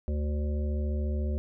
harmonic tone, 73.8 Hz, D2, 9 cents sharp, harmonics 1 / 3 / 5 / 7 / 8, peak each -27 / -37 / -41 / -44 / -45 dBFS, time 0.08-1.38 s, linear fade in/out 0 ms, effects none

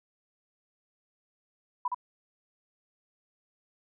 sine tone with echo, 987.8 Hz, B5, in tune, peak -26 dBFS, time 1.85-1.88 s, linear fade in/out 5 ms, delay 66 ms, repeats 1, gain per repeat -2 dB, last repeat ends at 1.946 s, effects none

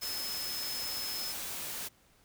sine tone in noise, 5180 Hz, E8, 31 cents flat, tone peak -37 dBFS, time 0.01-1.33 s, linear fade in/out 20 ms, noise white, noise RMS -39 dBFS, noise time 0.01-1.89 s, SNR -1 dB, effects pink hiss -65 dBFS RMS until 2.24 s

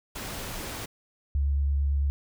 pink noise, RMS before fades -36 dBFS, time 0.15-0.86 s, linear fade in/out 10 ms
sine tone with vibrato, 70.3 Hz, C#2, 25 cents sharp, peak -22 dBFS, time 1.35-2.1 s, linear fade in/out 0 ms, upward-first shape triangle, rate 9 Hz, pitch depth 17 cents each way
effects none

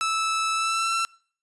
sawtooth tone with pitch glide, 1312 to 1343.4 Hz, E6 to E6, -9 to +32 cents, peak -19 dBFS, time 0.01-1.05 s, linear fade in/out 0 ms, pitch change +41 cents, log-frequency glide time 0.53-0.92 s, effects noise-tail reverb RT60 0.5 s tail -25 dB re dry + resampled to 24000 Hz

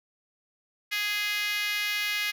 5% pulse tone with high-pass filter, 415.3 Hz, G#4, in tune, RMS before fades -29 dBFS, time 0.91-2.32 s, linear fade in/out 20 ms, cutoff 2000 Hz, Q 2.7, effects none

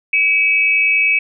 sine tone pair together, 2285 / 2585 Hz, D7 / E7, -48 / -34 cents, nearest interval major second, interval 214 cents, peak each -14 dBFS, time 0.13-1.19 s, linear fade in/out 5 ms, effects none

